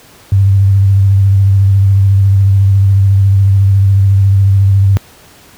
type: tone with vibrato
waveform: sine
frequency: 98 Hz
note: G2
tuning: in tune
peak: -4 dBFS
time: 0.32-4.97 s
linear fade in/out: 0 ms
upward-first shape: sine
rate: 14 Hz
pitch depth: 30 cents each way
effects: pink hiss -40 dBFS RMS until 5.57 s + high-pass 60 Hz 12 dB/octave